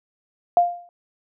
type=tone with exponential decay; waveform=sine; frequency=700 Hz; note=F5; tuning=4 cents sharp; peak=-9 dBFS; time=0.57-0.89 s; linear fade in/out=1 ms; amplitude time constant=68 ms; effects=none